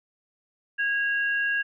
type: tone pair together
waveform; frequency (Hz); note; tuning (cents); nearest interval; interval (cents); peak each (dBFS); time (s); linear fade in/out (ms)
sine; 1644.1 / 2765; G#6 / F7; -18 / -18; major sixth; 900; -23 / -32; 0.78-1.63; 20
effects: none